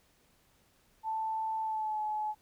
sine tone with pitch glide, 882 to 853.4 Hz, A5 to G#5, +4 to +47 cents, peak -31 dBFS, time 1.03-2.35 s, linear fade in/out 50 ms, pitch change -57 cents, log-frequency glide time 1.61-2.01 s, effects pink hiss -68 dBFS RMS until 2.41 s

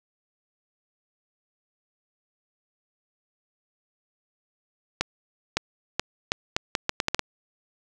accelerating click train, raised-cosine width 0.2 ms, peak -5 dBFS, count 11, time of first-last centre 5.01-7.193 s, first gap 560 ms, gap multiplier 0.76, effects none

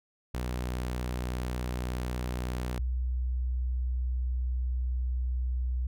sawtooth / sine tone pair in turn, 61.74 / 62.31 Hz, B1 / B1, 0 / +16 cents, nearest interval unison, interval 16 cents, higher second, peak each -27 dBFS, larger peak neither, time 0.34-2.79 / 2.79-5.87 s, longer second, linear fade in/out 5 ms, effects none

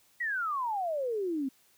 sine exponential sweep, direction down, 1975.5 to 256.1 Hz, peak -29 dBFS, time 0.2-1.49 s, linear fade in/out 10 ms, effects white hiss -65 dBFS RMS until 1.77 s

